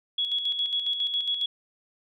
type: tone with tremolo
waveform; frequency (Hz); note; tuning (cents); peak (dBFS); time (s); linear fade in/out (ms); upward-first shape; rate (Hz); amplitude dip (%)
sine; 3355; G#7; +17; -23; 0.18-1.46; 5; square; 7.3; 50
effects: none